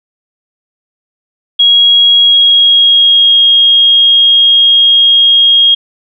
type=tone with pitch glide; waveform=sine; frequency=3300 to 3260 Hz; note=G#7 to G#7; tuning=-12 to -33 cents; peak=-3 dBFS; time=1.59-5.75 s; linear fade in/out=10 ms; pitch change=-21 cents; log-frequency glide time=2.24-3.43 s; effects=none